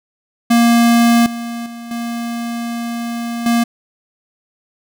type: tone with level steps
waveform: square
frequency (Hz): 234.5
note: A#3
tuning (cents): +11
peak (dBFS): -9 / -23 / -29 / -21 / -12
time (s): 0.5-3.64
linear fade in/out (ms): 10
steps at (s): 1.26 / 1.66 / 1.91 / 3.46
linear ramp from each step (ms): 2
effects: none